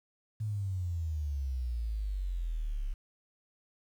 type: exponential sweep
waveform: sine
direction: down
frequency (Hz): 110 to 33.43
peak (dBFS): -31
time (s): 0.4-2.94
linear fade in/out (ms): 10
effects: 10-bit